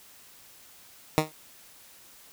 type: tone with exponential decay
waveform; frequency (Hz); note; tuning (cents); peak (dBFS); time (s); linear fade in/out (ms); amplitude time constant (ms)
10% pulse; 155.56; D#3; 0; -8; 1.18-1.32; 0; 29
effects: white hiss -53 dBFS RMS until 2.32 s